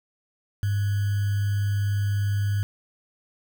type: tone with sample-and-hold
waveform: sine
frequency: 101.1 Hz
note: G#2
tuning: 46 cents flat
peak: -21 dBFS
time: 0.63-2.63 s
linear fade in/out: 0 ms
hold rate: 1575 Hz
effects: none